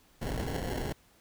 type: noise with sample-and-hold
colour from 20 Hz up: pink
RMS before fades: -34 dBFS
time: 0.21-0.93 s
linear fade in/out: 10 ms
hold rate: 1225 Hz
effects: pink hiss -63 dBFS RMS until 1.2 s